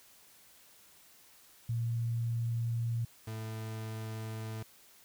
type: tone pair in turn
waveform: sine / 40% pulse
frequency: 116.54 / 110.3 Hz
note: A#2 / A2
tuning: 0 / +5 cents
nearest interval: minor second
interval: 95 cents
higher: first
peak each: -30 / -37 dBFS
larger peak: first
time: 1.69-3.05 / 3.27-4.63 s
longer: neither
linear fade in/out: 5 ms
effects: white hiss -60 dBFS RMS until 5.04 s